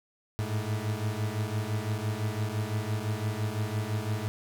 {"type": "beating tone pair", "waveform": "40% pulse", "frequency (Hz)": [104.2, 110.1], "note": ["G#2", "A2"], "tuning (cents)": [6, 2], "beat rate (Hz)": 5.9, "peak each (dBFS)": -31, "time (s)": [0.39, 4.28], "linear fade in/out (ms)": 0, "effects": []}